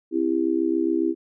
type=tone with amplitude modulation; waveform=sine; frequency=329.6 Hz; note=E4; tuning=in tune; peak=-15 dBFS; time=0.11-1.15 s; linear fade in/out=50 ms; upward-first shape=sine; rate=67.3 Hz; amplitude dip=100%; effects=none